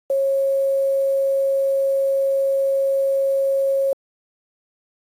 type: tone with quantisation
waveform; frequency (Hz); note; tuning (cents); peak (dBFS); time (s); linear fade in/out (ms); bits
sine; 545; C#5; -29; -16; 0.1-3.93; 2; 7
effects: AAC 48 kbps